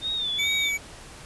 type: tone with vibrato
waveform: sine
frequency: 3593 Hz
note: A7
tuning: 36 cents sharp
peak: -25 dBFS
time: 0.01-0.72 s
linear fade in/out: 50 ms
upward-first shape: sine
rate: 2.3 Hz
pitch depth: 85 cents each way
type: tone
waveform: square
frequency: 2274 Hz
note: C#7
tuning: 44 cents sharp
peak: -25 dBFS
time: 0.38-0.78 s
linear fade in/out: 20 ms
effects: pink hiss -44 dBFS RMS until 1.25 s + resampled to 24000 Hz